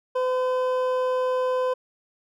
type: tone pair together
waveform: triangle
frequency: 509 / 1018 Hz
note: C5 / C6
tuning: -48 / -48 cents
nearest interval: octave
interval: 1200 cents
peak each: -20 / -27 dBFS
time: 0.15-1.74 s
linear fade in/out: 10 ms
effects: none

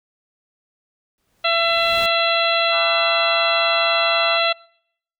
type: noise with exponential growth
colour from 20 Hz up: pink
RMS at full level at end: -32 dBFS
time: 1.18-2.06 s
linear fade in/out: 0 ms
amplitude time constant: 190 ms
type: harmonic tone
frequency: 672 Hz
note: E5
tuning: 33 cents sharp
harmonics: 1 / 2 / 3 / 4 / 5 / 6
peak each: -21 / -22 / -26 / -22 / -24 / -24 dBFS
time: 1.44-4.53 s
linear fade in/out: 10 ms
type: chord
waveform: sine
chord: G# half-diminished seventh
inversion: none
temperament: equal with one note detuned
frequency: 830.6 / 987.8 / 1174.7 / 1505 Hz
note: G#5 / B5 / D6 / F#6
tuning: 0 / 0 / 0 / +29 cents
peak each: -34 / -35 / -29 / -33 dBFS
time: 2.7-4.4 s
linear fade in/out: 50 ms
effects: noise-tail reverb RT60 0.7 s tail -26 dB re dry

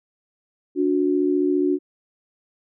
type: tone pair together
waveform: sine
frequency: 289.9 / 364.5 Hz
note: D4 / F#4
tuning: -22 / -26 cents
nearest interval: major third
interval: 396 cents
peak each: -20 dBFS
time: 0.75-1.79 s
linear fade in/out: 50 ms
effects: none

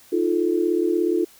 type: tone cluster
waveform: sine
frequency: 312.2 / 349 / 436.2 Hz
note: D#4 / F4 / A4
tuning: +6 / -1 / -15 cents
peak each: -24 / -20 / -25 dBFS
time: 0.12-1.25 s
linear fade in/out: 10 ms
effects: white hiss -51 dBFS RMS until 1.39 s

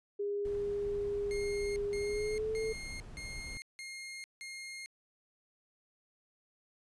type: tone with pitch glide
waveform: sine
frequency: 406.9 to 441.2 Hz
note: G#4 to A4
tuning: -35 to +5 cents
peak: -32 dBFS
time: 0.19-2.73 s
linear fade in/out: 10 ms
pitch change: +140 cents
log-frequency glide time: 1.99-2.56 s
type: noise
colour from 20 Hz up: brown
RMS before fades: -46 dBFS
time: 0.45-3.57 s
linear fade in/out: 0 ms
type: tone bursts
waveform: sawtooth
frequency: 2134 Hz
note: C7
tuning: 34 cents sharp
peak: -39 dBFS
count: 6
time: 1.31-4.86 s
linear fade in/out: 0 ms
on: 450 ms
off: 170 ms
effects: resampled to 24000 Hz

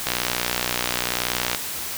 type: click train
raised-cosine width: 0.2 ms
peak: -4 dBFS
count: 91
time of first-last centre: 0.07-1.548 s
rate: 60.9 Hz
effects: white hiss -30 dBFS RMS until 1.97 s

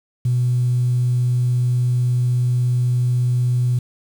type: tone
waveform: sine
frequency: 123.47 Hz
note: B2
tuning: in tune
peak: -14 dBFS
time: 0.25-3.79 s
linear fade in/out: 5 ms
effects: tanh soft clip ceiling -10 dBFS + 7-bit

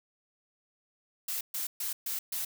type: noise bursts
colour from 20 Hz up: blue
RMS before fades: -34 dBFS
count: 5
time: 1.28-2.45 s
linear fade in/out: 5 ms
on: 130 ms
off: 130 ms
effects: none

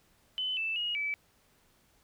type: tone with pitch steps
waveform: sine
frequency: 3026 / 2645 / 2882 / 2303 Hz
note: F#7 / E7 / F#7 / D7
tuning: +38 / +5 / -46 / -34 cents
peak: -30 dBFS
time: 0.38-1.14 s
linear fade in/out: 0 ms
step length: 190 ms
effects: pink hiss -67 dBFS RMS until 2.03 s

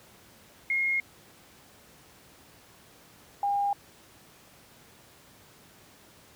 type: tone pair in turn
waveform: sine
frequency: 2147 / 806.4 Hz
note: C7 / G5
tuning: +44 / +49 cents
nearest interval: octave + perfect fourth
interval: 1695 cents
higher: first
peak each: -24 dBFS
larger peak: neither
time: 0.7-1 / 3.43-3.73 s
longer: neither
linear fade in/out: 2 ms
effects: pink hiss -55 dBFS RMS until 6.35 s + high-pass 80 Hz 12 dB/octave

